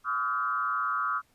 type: tone with frequency modulation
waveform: sine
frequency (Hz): 1272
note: D#6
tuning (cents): +38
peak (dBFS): -26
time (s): 0.04-1.22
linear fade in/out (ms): 50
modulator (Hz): 121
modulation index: 1.3
effects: pink hiss -67 dBFS RMS until 1.34 s + resampled to 32000 Hz